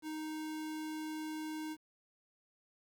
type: tone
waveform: square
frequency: 311.1 Hz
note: D#4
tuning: in tune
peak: -40 dBFS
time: 0.02-1.77 s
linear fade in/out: 50 ms
effects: 11-bit